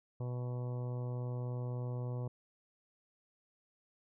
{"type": "harmonic tone", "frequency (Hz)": 123.47, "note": "B2", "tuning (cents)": 0, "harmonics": [1, 2, 3, 4, 5, 6, 7, 8, 9], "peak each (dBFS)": [-36, -50, -50, -48, -53, -60, -58, -59, -61], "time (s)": [0.2, 2.28], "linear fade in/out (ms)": 5, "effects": []}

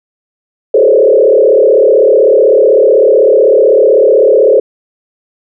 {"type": "tone with frequency modulation", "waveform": "sine", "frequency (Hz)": 481.2, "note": "B4", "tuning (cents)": -45, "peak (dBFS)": -3, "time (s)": [0.74, 4.6], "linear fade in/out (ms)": 5, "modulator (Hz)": 35.9, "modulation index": 2.3, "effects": []}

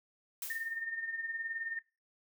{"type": "noise with exponential decay", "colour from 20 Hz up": "blue", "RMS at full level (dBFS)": -37, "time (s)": [0.42, 0.84], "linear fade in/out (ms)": 2, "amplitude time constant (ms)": 91}
{"type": "tone with tremolo", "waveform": "sine", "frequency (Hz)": 1821, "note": "A#6", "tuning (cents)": -41, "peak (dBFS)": -33, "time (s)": [0.5, 1.79], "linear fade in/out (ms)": 2, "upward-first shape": "sine", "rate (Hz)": 19, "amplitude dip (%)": 55}
{"effects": ["noise-tail reverb RT60 0.3 s tail -22 dB re dry"]}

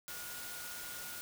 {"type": "tone in noise", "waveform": "sine", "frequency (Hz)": 1438, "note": "F#6", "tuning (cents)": -50, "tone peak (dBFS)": -50, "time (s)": [0.08, 1.21], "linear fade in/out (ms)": 0, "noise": "white", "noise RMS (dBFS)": -45, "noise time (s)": [0.08, 1.21], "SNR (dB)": -8, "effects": []}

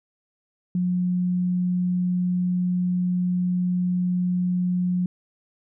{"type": "tone", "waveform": "sine", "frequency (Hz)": 179.8, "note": "F#3", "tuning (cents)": -49, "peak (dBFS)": -20, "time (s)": [0.75, 5.06], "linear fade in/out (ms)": 2, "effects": []}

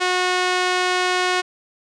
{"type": "tone with band-pass filter", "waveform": "sawtooth", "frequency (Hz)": 364.2, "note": "F#4", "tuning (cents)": -27, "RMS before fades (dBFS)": -20, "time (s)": [0, 1.42], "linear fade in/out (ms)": 20, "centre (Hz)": 2300, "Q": 0.52, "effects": ["resampled to 22050 Hz"]}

